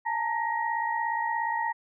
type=tone cluster; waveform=sine; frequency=863 / 920 / 1890 Hz; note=A5 / A#5 / A#6; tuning=-34 / -23 / +23 cents; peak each=-33 / -28 / -32 dBFS; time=0.05-1.73 s; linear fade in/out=20 ms; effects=none